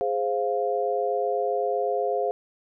sine chord, F minor, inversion first, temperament equal, 415.3 / 523.3 / 698.5 Hz, Ab4 / C5 / F5, 0 / 0 / 0 cents, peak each -27 dBFS, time 0.01-2.31 s, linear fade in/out 0 ms, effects none

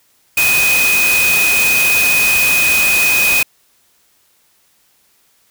sine tone in noise, 2500 Hz, D#7, 8 cents sharp, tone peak -11 dBFS, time 0.37-3.43 s, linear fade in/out 5 ms, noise white, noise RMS -17 dBFS, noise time 0.37-3.43 s, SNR +3 dB, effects white hiss -56 dBFS RMS until 5.5 s

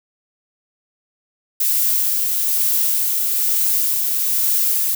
violet noise with tremolo, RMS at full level -17 dBFS, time 1.6-4.95 s, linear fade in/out 5 ms, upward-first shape sine, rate 1.1 Hz, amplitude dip 25%, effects none

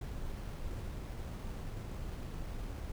brown noise with sample-and-hold, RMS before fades -41 dBFS, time 0.01-2.92 s, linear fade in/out 5 ms, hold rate 7350 Hz, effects none

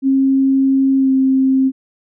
sine tone with pitch glide, 268.8 to 264.9 Hz, C4 to C4, +47 to +22 cents, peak -10 dBFS, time 0.02-1.72 s, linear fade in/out 50 ms, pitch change -25 cents, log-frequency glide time 0.97-1.11 s, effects none

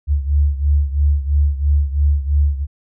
sine beating tone pair, 71.4 / 74.4 Hz, D2 / D2, -48 / +23 cents, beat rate 3 Hz, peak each -14 / -18 dBFS, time 0.07-2.67 s, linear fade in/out 50 ms, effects none

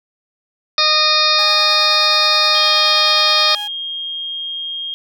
harmonic tone, 615 Hz, D#5, 20 cents flat, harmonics 1 / 2 / 3 / 4 / 6 / 7 / 8 / 9, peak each -24 / -18 / -25 / -21 / -17 / -18 / -18 / -23 dBFS, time 0.78-3.55 s, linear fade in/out 2 ms
sawtooth tone with tremolo, 830.6 Hz, G#5, in tune, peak -24 dBFS, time 1.38-3.68 s, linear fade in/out 10 ms, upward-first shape sine, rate 9.5 Hz, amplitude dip 30%
sine tone, 3234 Hz, G#7, 47 cents flat, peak -22 dBFS, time 2.55-4.94 s, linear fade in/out 0 ms
effects none

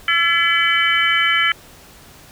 sine tone cluster, 1342 / 1712 / 2014 / 2294 / 3035 Hz, E6 / A6 / B6 / D7 / F#7, +31 / -48 / +33 / -41 / +43 cents, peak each -20 dBFS, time 0.08-1.52 s, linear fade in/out 2 ms, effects pink hiss -44 dBFS RMS until 2.31 s

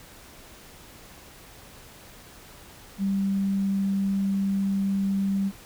sine tone, 196 Hz, G3, in tune, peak -22 dBFS, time 2.98-5.52 s, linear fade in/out 50 ms, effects pink hiss -48 dBFS RMS until 5.65 s

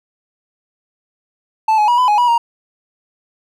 triangle tone with pitch steps, 877 / 844 / 964 / 1003 / 836 / 971 / 937 Hz, A5 / G#5 / B5 / B5 / G#5 / B5 / A#5, -6 / +28 / -42 / +26 / +11 / -30 / +9 cents, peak -8 dBFS, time 1.68-2.38 s, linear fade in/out 5 ms, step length 100 ms, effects none

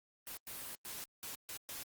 white noise bursts at uneven times, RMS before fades -45 dBFS, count 6, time 0.27-0.37 / 0.47-0.75 / 0.85-1.04 / 1.23-1.35 / 1.49-1.57 / 1.69-1.83 s, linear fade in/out 0 ms, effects Opus 24 kbps

